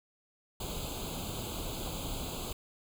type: noise with comb filter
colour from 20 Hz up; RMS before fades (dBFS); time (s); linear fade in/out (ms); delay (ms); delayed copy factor
pink; -38; 0.6-2.53; 5; 0.27; +1
effects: none